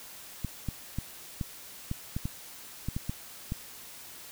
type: clicks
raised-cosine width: 5 ms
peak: -19 dBFS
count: 11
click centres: 0.447 / 0.687 / 0.986 / 1.412 / 1.914 / 2.165 / 2.255 / 2.886 / 2.965 / 3.095 / 3.521 s
effects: white hiss -47 dBFS RMS until 4.31 s